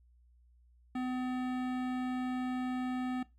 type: tone with hard clipping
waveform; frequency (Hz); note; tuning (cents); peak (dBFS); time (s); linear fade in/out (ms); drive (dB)
sine; 253.4; B3; +45; -35; 0.95-3.23; 5; 17
effects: noise-tail reverb RT60 0.2 s tail -18 dB re dry + added 60 Hz sine -61 dBFS peak until 3.38 s

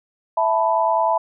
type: chord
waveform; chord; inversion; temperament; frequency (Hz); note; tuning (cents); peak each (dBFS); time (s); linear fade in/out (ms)
sine; E suspended fourth; none; just; 659.3 / 879 / 988.9; E5 / A5 / B5; 0 / -2 / +2; -20; 0.37-1.18; 5
effects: none

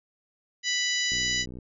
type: harmonic tone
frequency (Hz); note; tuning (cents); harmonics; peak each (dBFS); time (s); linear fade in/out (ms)
987.8; B5; 0; 2 / 3 / 4 / 5 / 6 / 7; -29 / -31 / -32 / -33 / -34 / -34; 0.63-1.46; 50
type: click train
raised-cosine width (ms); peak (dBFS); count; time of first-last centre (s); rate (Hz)
3; -28; 30; 1.12-1.587; 62.1
effects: none

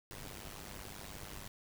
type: noise with amplitude modulation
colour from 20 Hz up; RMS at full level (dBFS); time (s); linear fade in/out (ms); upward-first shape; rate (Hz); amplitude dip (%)
pink; -44; 0.11-1.48; 0; sine; 99.9; 90
effects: none

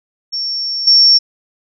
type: tone with level steps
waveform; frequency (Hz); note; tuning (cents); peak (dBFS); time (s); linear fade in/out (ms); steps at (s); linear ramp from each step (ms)
sine; 5470; F8; -37; -17 / -5; 0.32-1.19; 20; 0.87; 5
effects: none

